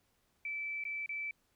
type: tone with dropouts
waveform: sine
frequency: 2318 Hz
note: D7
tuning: 23 cents flat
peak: -36 dBFS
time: 0.45-1.31 s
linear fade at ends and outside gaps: 2 ms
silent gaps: 0.839-0.851 / 1.061-1.092 s
effects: pink hiss -75 dBFS RMS until 1.55 s